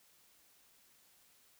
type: silence
effects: white hiss -67 dBFS RMS until 1.59 s